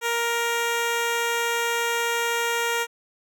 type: tone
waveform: 10% pulse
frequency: 468.2 Hz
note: A#4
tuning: 8 cents sharp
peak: -14 dBFS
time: 0.01-2.87 s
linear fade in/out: 50 ms
effects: none